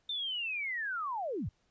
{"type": "linear sweep", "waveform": "sine", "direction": "down", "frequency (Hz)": [3620, 58.3], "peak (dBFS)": -33, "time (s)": [0.09, 1.49], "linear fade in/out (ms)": 5, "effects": ["pink hiss -74 dBFS RMS until 1.7 s", "resampled to 16000 Hz"]}